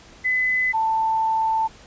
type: tone pair in turn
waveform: sine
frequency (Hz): 2015 / 887.5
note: B6 / A5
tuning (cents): +34 / +15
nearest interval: octave + major second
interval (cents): 1419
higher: first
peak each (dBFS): -18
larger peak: neither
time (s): 0.24-0.73 / 0.73-1.68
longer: second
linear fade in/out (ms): 20
effects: pink hiss -47 dBFS RMS until 1.86 s + resampled to 16000 Hz